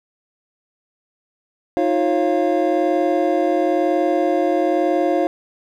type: tone cluster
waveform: triangle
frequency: 314.5 / 355.5 / 546 / 694 Hz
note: D#4 / F4 / C#5 / F5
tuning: +19 / +31 / -26 / -11 cents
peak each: -19 dBFS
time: 1.77-5.27 s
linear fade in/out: 0 ms
effects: none